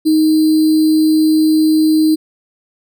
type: tone with sample-and-hold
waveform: sine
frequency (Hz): 312.6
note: D#4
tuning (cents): +8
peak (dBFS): -8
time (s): 0.05-2.16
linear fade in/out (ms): 20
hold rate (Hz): 4410
effects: none